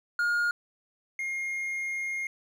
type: tone pair in turn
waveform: triangle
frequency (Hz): 1424 / 2134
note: F6 / C7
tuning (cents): +33 / +34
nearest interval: perfect fifth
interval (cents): 701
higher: second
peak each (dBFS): -22 / -28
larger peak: first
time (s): 0.19-0.51 / 1.19-2.27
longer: second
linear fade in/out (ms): 2
effects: none